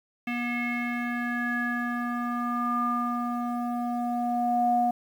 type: tone with low-pass filter sweep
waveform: square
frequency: 241 Hz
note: B3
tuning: 42 cents flat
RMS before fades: -28 dBFS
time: 0.27-4.91 s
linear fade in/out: 5 ms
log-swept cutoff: 2400 to 690 Hz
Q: 8.1
effects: 9-bit